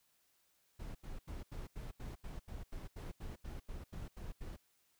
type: noise bursts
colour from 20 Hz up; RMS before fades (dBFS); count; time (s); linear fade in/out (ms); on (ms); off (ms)
brown; -45; 16; 0.79-4.565; 10; 160; 81
effects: white hiss -75 dBFS RMS until 4.99 s